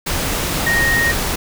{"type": "tone in noise", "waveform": "sine", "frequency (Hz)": 1864.7, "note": "A#6", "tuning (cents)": 0, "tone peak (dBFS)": -14, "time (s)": [0.66, 1.12], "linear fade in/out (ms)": 10, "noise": "pink", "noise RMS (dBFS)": -20, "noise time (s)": [0.06, 1.36], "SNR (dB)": 3, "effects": []}